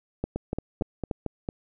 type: two click trains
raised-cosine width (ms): 2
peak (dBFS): -16 / -14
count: 6 / 4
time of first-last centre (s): 0.36-1.489 / 0.24-1.112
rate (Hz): 4.43 / 3.44
effects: none